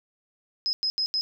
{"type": "tone bursts at uneven times", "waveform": "sine", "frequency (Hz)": 5090, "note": "D#8", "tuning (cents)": 39, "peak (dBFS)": -23, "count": 4, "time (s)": [[0.66, 0.73], [0.83, 0.9], [0.98, 1.06], [1.14, 1.21]], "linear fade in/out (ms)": 0, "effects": []}